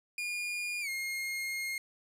40% pulse tone with pitch glide, 2428 to 2138 Hz, D#7 to C7, -43 to +37 cents, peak -33 dBFS, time 0.18-1.78 s, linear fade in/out 2 ms, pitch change -220 cents, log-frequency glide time 0.81-0.89 s, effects resampled to 32000 Hz + 11-bit

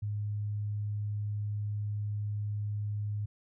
sine tone, 104.1 Hz, G#2, 5 cents sharp, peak -31 dBFS, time 0.02-3.26 s, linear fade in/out 10 ms, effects none

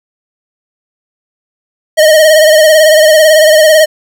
square tone with vibrato, 622.3 Hz, D#5, in tune, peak -3 dBFS, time 1.97-3.86 s, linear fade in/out 20 ms, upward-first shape sine, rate 18 Hz, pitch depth 53 cents each way, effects none

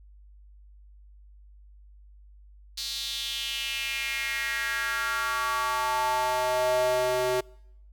square tone with high-pass filter sweep, 126.3 Hz, B2, 39 cents sharp, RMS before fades -28 dBFS, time 2.77-7.41 s, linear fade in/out 10 ms, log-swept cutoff 4300 to 460 Hz, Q 3.9, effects noise-tail reverb RT60 0.8 s tail -26 dB re dry + added 50 Hz sine -49 dBFS peak until 7.92 s

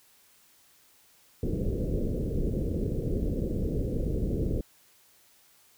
pink low-pass noise, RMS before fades -29 dBFS, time 1.43-4.61 s, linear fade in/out 2 ms, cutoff 510 Hz, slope 48 dB/octave, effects white hiss -61 dBFS RMS until 5.77 s

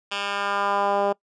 10% pulse tone with band-pass filter sweep, 200.9 Hz, G3, 43 cents sharp, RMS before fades -24 dBFS, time 0.11-1.13 s, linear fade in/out 10 ms, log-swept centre 2800 to 560 Hz, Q 1.5, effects noise-tail reverb RT60 0.1 s tail -23 dB re dry + resampled to 22050 Hz

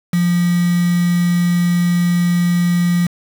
sine tone with quantisation, 174.61 Hz, F3, in tune, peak -12 dBFS, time 0.13-3.07 s, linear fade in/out 5 ms, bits 4, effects none

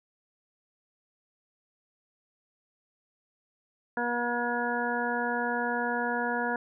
harmonic tone, 240 Hz, B3, 49 cents flat, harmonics 1 / 2 / 3 / 4 / 6 / 7, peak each -34 / -34 / -34 / -34 / -34 / -34 dBFS, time 3.97-6.56 s, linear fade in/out 2 ms, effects none

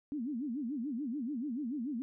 sine tone with vibrato, 261.6 Hz, C4, in tune, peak -34 dBFS, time 0.12-2.02 s, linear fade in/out 0 ms, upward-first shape sine, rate 6.9 Hz, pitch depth 270 cents each way, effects none

